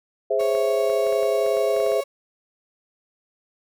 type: chord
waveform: sine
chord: Ab augmented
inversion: none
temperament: equal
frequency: 415.3 / 523.3 / 659.3 Hz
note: Ab4 / C5 / E5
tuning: 0 / 0 / 0 cents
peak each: -23 dBFS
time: 0.3-2.01 s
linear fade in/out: 10 ms
type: tone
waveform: 35% pulse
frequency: 554.4 Hz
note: C#5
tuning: in tune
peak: -27 dBFS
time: 0.39-2.04 s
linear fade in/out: 10 ms
type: clicks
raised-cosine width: 0.5 ms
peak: -25 dBFS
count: 12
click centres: 0.409 / 0.551 / 0.899 / 1.068 / 1.126 / 1.231 / 1.464 / 1.57 / 1.765 / 1.802 / 1.864 / 1.919 s
effects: none